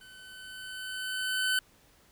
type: tone with level ramp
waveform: 25% pulse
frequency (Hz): 1516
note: F#6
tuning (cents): +42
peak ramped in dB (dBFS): -47 to -21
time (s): 0.01-1.59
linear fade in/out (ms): 2
effects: pink hiss -62 dBFS RMS until 2.11 s